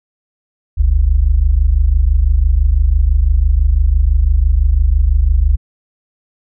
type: tone pair together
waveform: sine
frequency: 44.22 / 70.2 Hz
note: F1 / C#2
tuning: +22 / +22 cents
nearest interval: minor sixth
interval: 800 cents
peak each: -11 dBFS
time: 0.77-5.57 s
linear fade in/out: 20 ms
effects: none